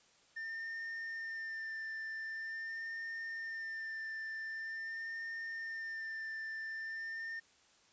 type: tone with vibrato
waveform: triangle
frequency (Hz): 1799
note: A6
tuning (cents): +38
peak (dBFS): -38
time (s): 0.36-7.4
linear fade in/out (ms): 10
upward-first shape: sine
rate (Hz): 0.45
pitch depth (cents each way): 19
effects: white hiss -67 dBFS RMS until 7.92 s + resampled to 16000 Hz